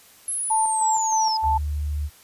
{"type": "linear sweep", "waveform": "sine", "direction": "down", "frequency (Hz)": [11070, 4978], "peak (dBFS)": -24, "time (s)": [0.28, 1.37], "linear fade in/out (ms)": 2}
{"type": "tone with tremolo", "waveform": "sine", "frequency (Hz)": 880, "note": "A5", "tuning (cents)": 0, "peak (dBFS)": -18, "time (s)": [0.5, 1.58], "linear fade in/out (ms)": 10, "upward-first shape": "square", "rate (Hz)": 3.2, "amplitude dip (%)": 35}
{"type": "tone", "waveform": "sine", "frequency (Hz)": 73.9, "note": "D2", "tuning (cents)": 11, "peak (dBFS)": -23, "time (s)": [1.42, 2.1], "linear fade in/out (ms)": 50}
{"effects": ["white hiss -51 dBFS RMS until 2.23 s", "resampled to 32000 Hz"]}